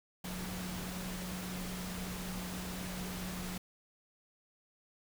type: tone in noise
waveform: sine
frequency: 182.4 Hz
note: F#3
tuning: 24 cents flat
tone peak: -41 dBFS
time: 0.24-3.58 s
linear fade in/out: 5 ms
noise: pink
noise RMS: -43 dBFS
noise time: 0.24-3.58 s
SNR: -1 dB
effects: none